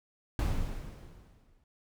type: noise with exponential decay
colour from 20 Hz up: brown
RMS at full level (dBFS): -27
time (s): 0.39-1.64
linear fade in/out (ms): 1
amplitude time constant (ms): 270
effects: none